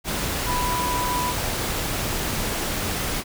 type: tone in noise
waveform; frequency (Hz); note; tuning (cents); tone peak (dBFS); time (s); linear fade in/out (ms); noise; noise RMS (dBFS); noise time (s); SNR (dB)
sine; 987.8; B5; 0; -24; 0.45-1.35; 50; pink; -26; 0.04-3.24; -1
effects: none